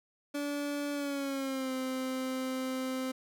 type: tone with pitch glide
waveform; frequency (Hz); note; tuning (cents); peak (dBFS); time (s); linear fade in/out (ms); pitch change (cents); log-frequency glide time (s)
30% pulse; 288.4 to 259.9; D4 to C4; -31 to -11; -30; 0.34-3.12; 10; -180; 0.93-1.72
effects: none